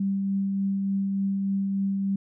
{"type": "tone with tremolo", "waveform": "sine", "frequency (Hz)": 196, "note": "G3", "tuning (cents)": 0, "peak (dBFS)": -22, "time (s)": [0, 2.16], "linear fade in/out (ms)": 5, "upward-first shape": "triangle", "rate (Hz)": 3.4, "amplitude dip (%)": 25, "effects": []}